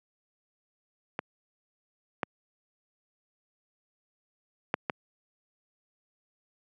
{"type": "clicks", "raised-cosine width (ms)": 0.5, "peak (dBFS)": [-15, -12, -9, -13], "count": 4, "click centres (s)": [1.191, 2.232, 4.741, 4.898], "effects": ["high-pass 150 Hz 12 dB/octave"]}